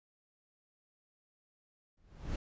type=noise with exponential growth; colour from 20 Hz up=brown; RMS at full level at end=-32 dBFS; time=1.97-2.36 s; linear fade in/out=5 ms; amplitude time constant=83 ms; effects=resampled to 16000 Hz